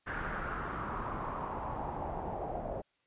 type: noise with low-pass filter sweep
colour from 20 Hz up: pink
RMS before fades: -38 dBFS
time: 0.06-2.82 s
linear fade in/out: 20 ms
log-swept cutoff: 1600 to 650 Hz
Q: 4
effects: white hiss -75 dBFS RMS until 3.06 s + resampled to 8000 Hz